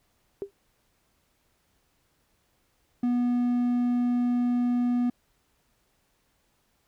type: tone with exponential decay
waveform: sine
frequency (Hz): 398.3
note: G4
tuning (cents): +28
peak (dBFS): -25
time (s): 0.42-0.51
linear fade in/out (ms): 0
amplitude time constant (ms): 19
type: tone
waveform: triangle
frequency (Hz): 243.8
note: B3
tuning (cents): -22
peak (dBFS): -20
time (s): 3.03-5.1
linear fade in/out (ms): 5
effects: pink hiss -70 dBFS RMS until 6.87 s